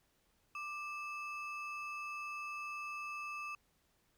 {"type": "ring-modulated tone", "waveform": "triangle", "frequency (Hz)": 1900, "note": "A#6", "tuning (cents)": 33, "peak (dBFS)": -36, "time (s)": [0.55, 3.55], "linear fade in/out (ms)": 2, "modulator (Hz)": 718, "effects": ["pink hiss -75 dBFS RMS until 4.17 s"]}